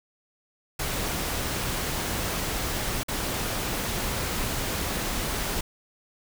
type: noise with dropouts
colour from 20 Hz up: pink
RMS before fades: -29 dBFS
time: 0.79-5.61 s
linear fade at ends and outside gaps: 5 ms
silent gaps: 3.034-3.083 s
effects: none